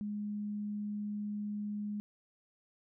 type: tone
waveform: sine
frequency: 207.7 Hz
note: G#3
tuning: in tune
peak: -35 dBFS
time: 0.01-2 s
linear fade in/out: 0 ms
effects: none